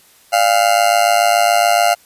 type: tone with amplitude modulation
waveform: 40% pulse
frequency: 698.5 Hz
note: F5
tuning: in tune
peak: -6 dBFS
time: 0.32-1.95 s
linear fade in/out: 20 ms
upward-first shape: sine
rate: 107 Hz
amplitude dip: 85%
effects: white hiss -49 dBFS RMS until 2.05 s + resampled to 32000 Hz